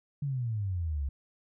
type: exponential sweep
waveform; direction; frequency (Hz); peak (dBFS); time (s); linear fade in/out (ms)
sine; down; 147 to 66.3; -29; 0.22-1.09; 5
effects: none